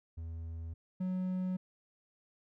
triangle tone pair in turn, 82.2 / 184.53 Hz, E2 / F#3, -4 / -4 cents, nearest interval octave + major second, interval 1400 cents, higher second, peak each -37 / -30 dBFS, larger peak second, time 0.17-0.74 / 1-1.57 s, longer neither, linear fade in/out 10 ms, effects none

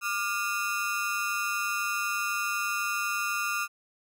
30% pulse ring-modulated tone, 1300 Hz, E6, 24 cents flat, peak -22 dBFS, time 0.01-3.68 s, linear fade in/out 50 ms, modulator 106 Hz, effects none

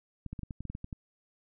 clicks, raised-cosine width 5 ms, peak -26 dBFS, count 11, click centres 0.263 / 0.33 / 0.392 / 0.433 / 0.508 / 0.606 / 0.653 / 0.7 / 0.751 / 0.844 / 0.928 s, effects none

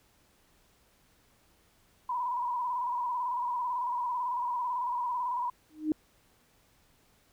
sine tone with vibrato, 980 Hz, B5, 14 cents flat, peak -29 dBFS, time 2.09-5.5 s, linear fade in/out 5 ms, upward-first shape square, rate 18 Hz, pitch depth 48 cents each way
sine tone with exponential growth, 308.4 Hz, D#4, 15 cents flat, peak -21 dBFS, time 5.7-5.92 s, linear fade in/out 1 ms, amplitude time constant 47 ms
effects pink hiss -66 dBFS RMS until 7.32 s

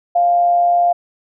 sine tone with amplitude modulation, 698.5 Hz, F5, in tune, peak -9 dBFS, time 0.15-0.93 s, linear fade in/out 10 ms, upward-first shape sine, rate 142 Hz, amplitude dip 30%, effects none

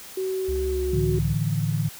sine tone with pitch glide, 377.4 to 368.4 Hz, F#4 to F#4, +34 to -7 cents, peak -24 dBFS, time 0.17-1.19 s, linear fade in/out 5 ms, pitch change -41 cents, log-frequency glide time 0.67-0.81 s
triangle tone, 68.1 Hz, C#2, 30 cents flat, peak -25 dBFS, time 0.48-1.35 s, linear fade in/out 10 ms
sine chord, A suspended fourth, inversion none, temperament just, 110 / 146.67 / 165 Hz, A2 / D3 / E3, 0 / -2 / +2 cents, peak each -26 / -25 / -27 dBFS, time 0.93-1.89 s, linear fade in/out 5 ms
effects white hiss -42 dBFS RMS until 1.99 s

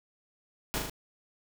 pink noise with echo, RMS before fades -31 dBFS, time 0.74-0.78 s, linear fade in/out 0 ms, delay 39 ms, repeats 3, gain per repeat -3 dB, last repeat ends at 0.897 s, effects none

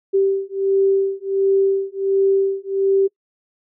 sine beating tone pair, 389.4 / 390.8 Hz, G4 / G4, -12 / -5 cents, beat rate 1.4 Hz, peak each -18 dBFS, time 0.13-3.08 s, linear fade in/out 20 ms, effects noise-tail reverb RT60 0.1 s tail -25 dB re dry

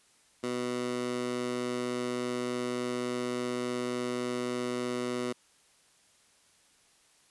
15% pulse tone with high-pass filter, 123.47 Hz, B2, in tune, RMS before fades -33 dBFS, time 0.43-5.33 s, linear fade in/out 10 ms, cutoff 270 Hz, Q 1.2, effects white hiss -64 dBFS RMS until 7.3 s + resampled to 24000 Hz

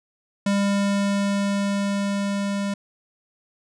square tone with level ramp, 200 Hz, G3, 35 cents sharp, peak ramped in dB -19 to -24 dBFS, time 0.46-2.74 s, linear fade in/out 5 ms, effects resampled to 22050 Hz

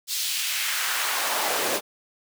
pink noise with high-pass filter sweep, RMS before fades -26 dBFS, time 0.07-1.81 s, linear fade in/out 50 ms, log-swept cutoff 4500 to 370 Hz, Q 1.3, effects none

